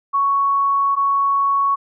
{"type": "tone pair in turn", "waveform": "sine", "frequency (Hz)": [1112, 1112], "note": ["C#6", "C#6"], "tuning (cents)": [5, 5], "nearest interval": "unison", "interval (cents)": 0, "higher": "neither", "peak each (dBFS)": -14, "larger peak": "neither", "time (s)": [[0.13, 0.96], [0.96, 1.76]], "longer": "first", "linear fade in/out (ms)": 20, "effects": []}